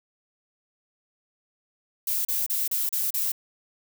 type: noise bursts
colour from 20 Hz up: violet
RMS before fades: -26 dBFS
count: 6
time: 2.07-3.32 s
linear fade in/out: 5 ms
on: 180 ms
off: 34 ms
effects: none